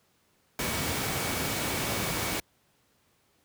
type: tone in noise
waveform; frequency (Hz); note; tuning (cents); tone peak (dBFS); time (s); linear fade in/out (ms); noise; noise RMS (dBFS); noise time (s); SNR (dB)
sine; 2253; C#7; +28; -41; 0.59-2.4; 2; pink; -30; 0.59-2.4; -14
effects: pink hiss -68 dBFS RMS until 3.44 s + high-pass 80 Hz 12 dB/octave